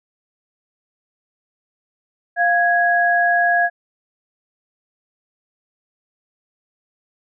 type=tone pair together; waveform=sine; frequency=698.5 / 1660.2 Hz; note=F5 / G#6; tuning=0 / -1 cents; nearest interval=octave + minor third; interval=1499 cents; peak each=-16 dBFS; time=2.36-3.7 s; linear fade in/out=50 ms; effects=none